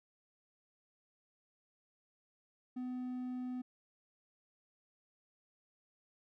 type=tone; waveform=triangle; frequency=251.4 Hz; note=B3; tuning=31 cents sharp; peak=-36 dBFS; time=2.76-3.62 s; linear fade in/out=10 ms; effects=none